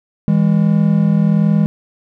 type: tone pair together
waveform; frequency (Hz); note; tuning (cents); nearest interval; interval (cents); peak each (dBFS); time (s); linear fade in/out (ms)
triangle; 161.93 / 203.2; E3 / G#3; -31 / -38; major third; 393; -11; 0.28-1.66; 0
effects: none